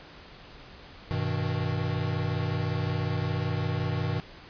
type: chord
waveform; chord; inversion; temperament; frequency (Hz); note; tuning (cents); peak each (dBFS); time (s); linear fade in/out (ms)
square; G augmented; none; equal with one note detuned; 98 / 123.47 / 157.55; G2 / B2 / D#3; 0 / 0 / +22; -32 / -32 / -32; 1.11-4.2; 0
effects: pink hiss -48 dBFS RMS until 4.49 s + resampled to 11025 Hz